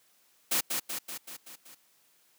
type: noise with echo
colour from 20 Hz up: white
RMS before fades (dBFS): -27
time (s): 0.51-0.61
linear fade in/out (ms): 10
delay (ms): 190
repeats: 6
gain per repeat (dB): -4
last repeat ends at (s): 1.75
effects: white hiss -66 dBFS RMS until 2.38 s + high-pass 150 Hz 12 dB/octave